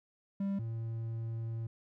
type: tone pair in turn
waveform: triangle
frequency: 197.4 / 113.81 Hz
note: G3 / A#2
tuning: +12 / -41 cents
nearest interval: minor seventh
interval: 953 cents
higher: first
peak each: -29 / -33 dBFS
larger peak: first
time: 0.4-0.59 / 0.59-1.67 s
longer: second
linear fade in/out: 5 ms
effects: none